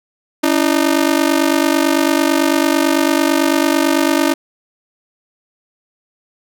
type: ring-modulated tone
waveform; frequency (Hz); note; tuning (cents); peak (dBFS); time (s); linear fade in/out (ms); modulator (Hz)
sawtooth; 304.7; D#4; -36; -5; 0.43-4.34; 10; 24.5
effects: none